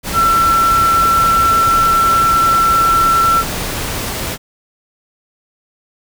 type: tone in noise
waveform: sine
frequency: 1345 Hz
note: E6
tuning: 34 cents sharp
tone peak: -9 dBFS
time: 0.13-3.44 s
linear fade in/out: 50 ms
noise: pink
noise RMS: -21 dBFS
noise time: 0.03-4.38 s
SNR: +9 dB
effects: none